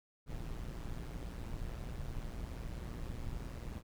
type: noise with amplitude modulation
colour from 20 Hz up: brown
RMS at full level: -39 dBFS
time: 0.26-3.83 s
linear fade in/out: 50 ms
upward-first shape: sine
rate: 118 Hz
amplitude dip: 70%
effects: none